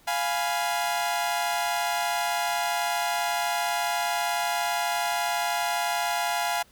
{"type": "chord", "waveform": "sawtooth", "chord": "F diminished", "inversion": "none", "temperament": "equal", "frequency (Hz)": [698.5, 830.6, 987.8], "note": ["F5", "Ab5", "Cb6"], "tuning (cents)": [0, 0, 0], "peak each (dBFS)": [-24, -25, -29], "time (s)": [0.07, 6.63], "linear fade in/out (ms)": 10, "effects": ["pink hiss -58 dBFS RMS until 6.71 s"]}